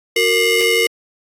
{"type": "ring-modulated tone", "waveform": "30% pulse", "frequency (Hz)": 829, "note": "G#5", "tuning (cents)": -3, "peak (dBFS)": -7, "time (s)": [0.16, 0.87], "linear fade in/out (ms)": 5, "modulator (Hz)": 1290, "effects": ["AAC 48 kbps"]}